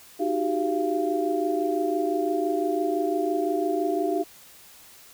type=tone cluster; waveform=sine; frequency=310.2 / 368.1 / 394 / 688 Hz; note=D#4 / F#4 / G4 / F5; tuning=-5 / -9 / +9 / -26 cents; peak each=-28 dBFS; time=0.19-4.24 s; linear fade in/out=20 ms; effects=white hiss -50 dBFS RMS until 5.13 s